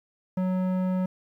square tone with low-pass filter, 185 Hz, F#3, in tune, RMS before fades -26 dBFS, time 0.37-1.06 s, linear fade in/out 5 ms, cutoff 1000 Hz, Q 0.59, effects 10-bit

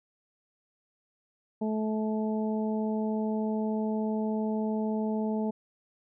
harmonic tone, 216.7 Hz, A3, 26 cents flat, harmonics 1 / 2 / 3 / 4, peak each -28 / -34 / -38 / -40 dBFS, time 1.61-5.51 s, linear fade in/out 10 ms, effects none

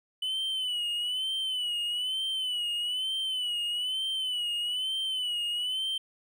triangle tone with vibrato, 2991 Hz, F#7, 18 cents sharp, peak -27 dBFS, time 0.22-5.98 s, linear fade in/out 5 ms, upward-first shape sine, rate 1.1 Hz, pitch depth 80 cents each way, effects none

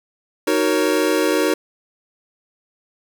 square chord, D# minor seventh, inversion none, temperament equal with one note detuned, 311.1 / 373.2 / 466.2 / 554.4 Hz, D#4 / F#4 / A#4 / C#5, 0 / +15 / 0 / 0 cents, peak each -21 / -22 / -22 / -24 dBFS, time 0.47-1.54 s, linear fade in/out 5 ms, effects none

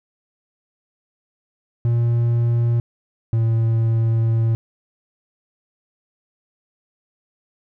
triangle tone pair in turn, 117.9 / 113.65 Hz, A#2 / A#2, +20 / -43 cents, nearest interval minor second, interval 63 cents, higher first, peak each -13 dBFS, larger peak neither, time 1.85-2.8 / 3.33-4.55 s, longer second, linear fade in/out 0 ms, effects none

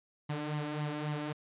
sawtooth tone with flanger, 149.7 Hz, D3, 33 cents sharp, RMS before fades -36 dBFS, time 0.29-1.33 s, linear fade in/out 10 ms, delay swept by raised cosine 0.97 to 3.67 ms, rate 3.7 Hz, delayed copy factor +0.6, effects resampled to 8000 Hz

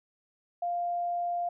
sine tone, 698.5 Hz, F5, in tune, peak -28 dBFS, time 0.62-1.49 s, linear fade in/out 5 ms, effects none

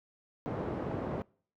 pink band-pass noise, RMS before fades -36 dBFS, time 0.46-1.22 s, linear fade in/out 0 ms, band 110 to 770 Hz, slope 12 dB/octave, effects noise-tail reverb RT60 0.5 s tail -25 dB re dry

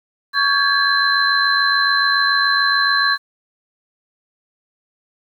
sine tone cluster, 1123 / 1609 / 1696 / 4076 Hz, C#6 / G6 / G#6 / C8, +22 / +45 / +36 / -46 cents, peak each -19 dBFS, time 0.33-3.18 s, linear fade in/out 50 ms, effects 8-bit

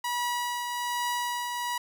sawtooth tone with tremolo, 969 Hz, B5, 33 cents flat, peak -23 dBFS, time 0.04-1.78 s, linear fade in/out 5 ms, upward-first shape triangle, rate 1.2 Hz, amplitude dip 40%, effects none

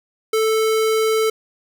square tone, 440 Hz, A4, in tune, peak -16 dBFS, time 0.33-1.3 s, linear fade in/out 5 ms, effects none

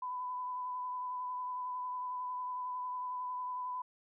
sine tone with vibrato, 1000 Hz, B5, 21 cents sharp, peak -36 dBFS, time 0.02-3.82 s, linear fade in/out 5 ms, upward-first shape triangle, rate 11 Hz, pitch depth 20 cents each way, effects none

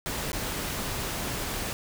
pink noise with dropouts, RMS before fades -32 dBFS, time 0.06-1.73 s, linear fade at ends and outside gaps 0 ms, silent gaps 0.318-0.331 s, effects none

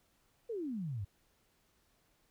sine exponential sweep, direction down, 491 to 90.5 Hz, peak -36 dBFS, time 0.49-1.05 s, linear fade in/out 10 ms, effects pink hiss -73 dBFS RMS until 2.3 s

